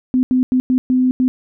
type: tone bursts at uneven times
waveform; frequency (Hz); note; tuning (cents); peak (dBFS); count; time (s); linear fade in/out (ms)
sine; 254.7; C4; -46; -11; 6; 0.14-0.23 / 0.31-0.43 / 0.52-0.6 / 0.7-0.78 / 0.9-1.11 / 1.2-1.28; 0
effects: none